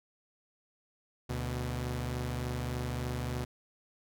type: tone pair together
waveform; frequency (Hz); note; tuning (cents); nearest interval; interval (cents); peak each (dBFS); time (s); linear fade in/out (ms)
sawtooth; 73.42 / 123.48; D2 / B2; 0 / 0; major sixth; 900; -33 / -31; 1.29-3.45; 10
effects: none